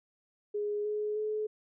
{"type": "tone with pitch steps", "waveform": "sine", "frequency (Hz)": [415.3, 421.6, 428], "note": ["G#4", "G#4", "A4"], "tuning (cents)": [0, 26, -48], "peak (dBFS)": -30, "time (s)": [0.54, 1.47], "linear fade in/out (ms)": 10, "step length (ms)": 310, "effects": []}